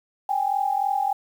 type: tone pair together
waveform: sine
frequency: 784 / 827.3 Hz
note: G5 / G#5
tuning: 0 / -7 cents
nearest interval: minor second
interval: 93 cents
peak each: -23 / -24 dBFS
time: 0.29-1.13 s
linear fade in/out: 5 ms
effects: 8-bit